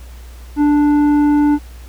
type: tone with tanh clipping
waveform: sine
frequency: 293.7 Hz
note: D4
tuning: in tune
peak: -11 dBFS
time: 0.56-1.59 s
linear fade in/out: 50 ms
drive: 9 dB
effects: added 60 Hz sine -32 dBFS peak until 1.88 s + pink hiss -45 dBFS RMS until 1.88 s